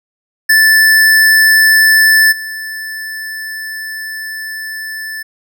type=tone with level steps; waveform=square; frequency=1756 Hz; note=A6; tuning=4 cents flat; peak=-6 / -22 dBFS; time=0.49-5.23 s; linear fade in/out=10 ms; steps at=2.31 s; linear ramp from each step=20 ms; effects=none